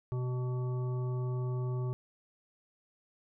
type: harmonic tone with a mistuned harmonic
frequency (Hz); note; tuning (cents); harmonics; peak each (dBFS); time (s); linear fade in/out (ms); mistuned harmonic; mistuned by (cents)
125.9; B2; +34; 1 / 3 / 5 / 7 / 9; -31 / -41 / -51 / -52 / -51; 0.12-1.93; 0; 5; -34
effects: none